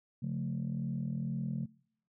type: chord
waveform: sine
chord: Db augmented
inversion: none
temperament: equal with one note detuned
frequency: 138.59 / 178.18 / 220 Hz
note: Db3 / F3 / A3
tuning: 0 / +35 / 0 cents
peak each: -35 / -37 / -38 dBFS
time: 0.22-1.66 s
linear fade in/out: 10 ms
effects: noise-tail reverb RT60 0.7 s tail -25 dB re dry + tanh soft clip ceiling -26 dBFS